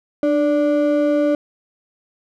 triangle ring-modulated tone, 440 Hz, A4, in tune, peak -9 dBFS, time 0.23-1.35 s, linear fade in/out 2 ms, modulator 142 Hz, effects none

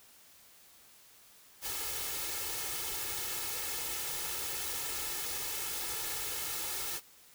white noise with comb filter, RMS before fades -37 dBFS, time 1.61-7.01 s, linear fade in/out 50 ms, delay 2.3 ms, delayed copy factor +0.7, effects white hiss -59 dBFS RMS until 7.34 s

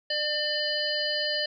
harmonic tone, 599 Hz, D5, 34 cents sharp, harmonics 1 / 3 / 5 / 7 / 8, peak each -32 / -32 / -32 / -32 / -32 dBFS, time 0.1-1.46 s, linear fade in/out 5 ms, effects none

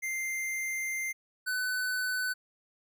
square tone pair in turn, 2093 / 1503.1 Hz, C7 / F#6, 0 / +27 cents, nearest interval tritone, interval 573 cents, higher first, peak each -32 / -30 dBFS, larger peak second, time 0.02-1.13 / 1.46-2.34 s, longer first, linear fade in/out 20 ms, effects none

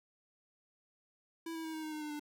square tone with pitch steps, 329.6 / 324.7 / 319.8 / 315.1 / 310.4 / 305.8 / 301.2 / 296.7 Hz, E4 / E4 / D#4 / D#4 / D#4 / D#4 / D4 / D4, 0 / -26 / +48 / +22 / -4 / -30 / +44 / +18 cents, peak -40 dBFS, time 1.46-2.196 s, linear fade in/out 5 ms, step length 92 ms, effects none

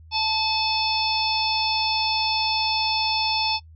harmonic tone with a mistuned harmonic, 880 Hz, A5, in tune, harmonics 1 / 3 / 4 / 5 / 6, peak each -25 / -29 / -29 / -27 / -27 dBFS, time 0.11-3.6 s, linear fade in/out 50 ms, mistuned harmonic 3, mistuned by -43 cents, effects noise-tail reverb RT60 0.1 s tail -22 dB re dry + added 80 Hz sine -44 dBFS peak until 3.75 s

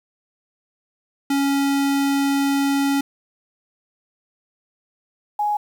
square / sine tone pair in turn, 278.2 / 833.7 Hz, C#4 / G#5, +6 / +6 cents, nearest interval octave + perfect fifth, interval 1900 cents, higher second, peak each -18 dBFS, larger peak neither, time 1.3-3.01 / 5.39-5.57 s, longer first, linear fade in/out 5 ms, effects 8-bit

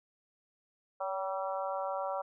harmonic tone with a mistuned harmonic, 192.6 Hz, G3, 30 cents flat, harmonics 3 / 4 / 5 / 6 / 7, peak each -36 / -38 / -40 / -42 / -43 dBFS, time 1-2.22 s, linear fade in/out 10 ms, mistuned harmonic 3, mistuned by -28 cents, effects none

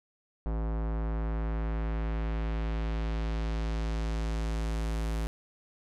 square tone with low-pass filter sweep, 55 Hz, A1, in tune, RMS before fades -31 dBFS, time 0.46-5.27 s, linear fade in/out 0 ms, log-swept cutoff 980 to 12000 Hz, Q 0.89, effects none

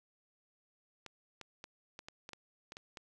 clicks, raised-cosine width 0.2 ms, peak -29 dBFS, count 10, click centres 1.063 / 1.413 / 1.641 / 1.991 / 2.085 / 2.291 / 2.333 / 2.721 / 2.769 / 2.972 s, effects none

